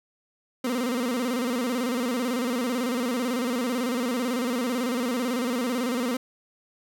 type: tone with vibrato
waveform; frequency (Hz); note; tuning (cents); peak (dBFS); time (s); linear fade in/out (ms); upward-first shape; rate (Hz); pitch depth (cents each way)
30% pulse; 245.8; B3; -8; -22; 0.64-6.17; 5; square; 18; 92
effects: none